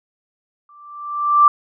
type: tone with exponential growth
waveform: sine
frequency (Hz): 1174.7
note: D6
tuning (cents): 0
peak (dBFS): -5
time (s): 0.69-1.48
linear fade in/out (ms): 2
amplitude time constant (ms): 170
effects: none